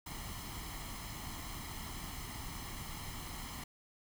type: noise with comb filter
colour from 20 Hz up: pink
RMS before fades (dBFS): -44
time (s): 0.06-3.64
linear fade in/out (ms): 5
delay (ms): 0.97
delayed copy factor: +0.65
effects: none